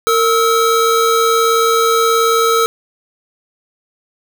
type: tone pair together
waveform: square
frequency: 458.5 / 1296.8 Hz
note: A#4 / E6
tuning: -29 / -29 cents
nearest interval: octave + tritone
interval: 1800 cents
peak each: -14 dBFS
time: 0.07-2.66 s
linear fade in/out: 0 ms
effects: none